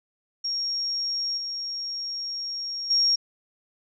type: tone with level steps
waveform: sine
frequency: 5570 Hz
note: F8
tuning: 5 cents flat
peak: -25 / -29 / -18 dBFS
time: 0.44-3.16 s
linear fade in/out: 10 ms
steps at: 1.37 / 2.9 s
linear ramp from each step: 10 ms
effects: none